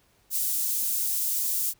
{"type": "high-pass noise", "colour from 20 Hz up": "white", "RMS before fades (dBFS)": -27, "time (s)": [0.3, 1.74], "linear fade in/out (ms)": 50, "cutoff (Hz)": 7700, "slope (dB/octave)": 12, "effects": ["pink hiss -64 dBFS RMS until 1.79 s"]}